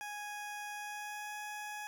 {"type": "tone with pitch glide", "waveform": "20% pulse", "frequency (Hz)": [830, 838.2], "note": ["G#5", "G#5"], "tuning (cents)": [-1, 16], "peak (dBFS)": -36, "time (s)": [0.01, 1.87], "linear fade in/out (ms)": 0, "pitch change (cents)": 17, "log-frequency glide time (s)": [0.71, 1.35], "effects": ["13-bit"]}